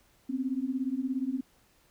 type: beating tone pair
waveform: sine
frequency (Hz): 252.3 / 269.3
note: B3 / C#4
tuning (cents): +37 / -50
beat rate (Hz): 17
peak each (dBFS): -32 / -31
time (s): 0.29-1.41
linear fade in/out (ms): 10
effects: pink hiss -65 dBFS RMS until 1.9 s